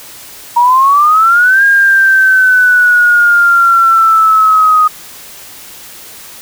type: exponential two-way sweep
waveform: sine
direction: up then down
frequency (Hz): 940 to 1623 to 1243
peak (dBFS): -4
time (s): 0.56-4.88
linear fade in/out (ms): 10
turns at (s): 1.64
effects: white hiss -32 dBFS RMS until 6.41 s